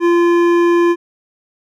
sine tone with hard clipping, 344.4 Hz, F4, 24 cents flat, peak -11 dBFS, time 0-0.96 s, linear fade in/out 50 ms, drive 12 dB, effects none

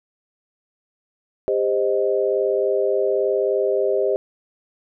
sine chord, C minor, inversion second, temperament equal with one note detuned, 399.8 / 523.3 / 622.3 Hz, G4 / C5 / Eb5, +34 / 0 / 0 cents, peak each -20 / -22 / -23 dBFS, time 1.48-4.16 s, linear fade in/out 0 ms, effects none

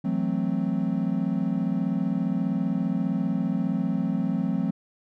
triangle chord, F# half-diminished seventh, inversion third, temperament equal, 164.81 / 185 / 220 / 261.6 Hz, E3 / F#3 / A3 / C4, 0 / 0 / 0 / 0 cents, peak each -29 / -25 / -27 / -27 dBFS, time 0.04-4.71 s, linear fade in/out 10 ms, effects none

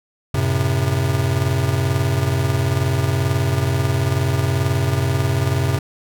square chord, F# diminished, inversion none, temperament just, 92.5 / 111 / 133.2 Hz, F#2 / A2 / C3, 0 / +16 / +31 cents, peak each -22 / -24 / -20 dBFS, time 0.34-5.79 s, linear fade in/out 5 ms, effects none

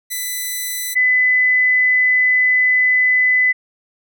5% pulse / sine tone pair in turn, 1997 / 2007 Hz, B6 / B6, +19 / +27 cents, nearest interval unison, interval 8 cents, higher second, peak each -11 dBFS, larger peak neither, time 0.1-0.95 / 0.95-3.53 s, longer second, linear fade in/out 20 ms, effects none

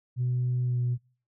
sine tone with pitch glide, 124.5 to 122.57 Hz, B2 to B2, +14 to -13 cents, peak -23 dBFS, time 0.16-0.98 s, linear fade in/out 50 ms, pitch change -27 cents, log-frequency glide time 0.64-0.79 s, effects noise-tail reverb RT60 0.4 s tail -23 dB re dry + tanh soft clip ceiling -21 dBFS

